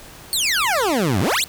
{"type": "exponential two-way sweep", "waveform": "20% pulse", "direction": "down then up", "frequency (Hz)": [4511, 85.4, 4511], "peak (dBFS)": -12, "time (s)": [0.33, 1.44], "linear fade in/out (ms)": 0, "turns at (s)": 1.2, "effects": ["pink hiss -41 dBFS RMS until 1.48 s"]}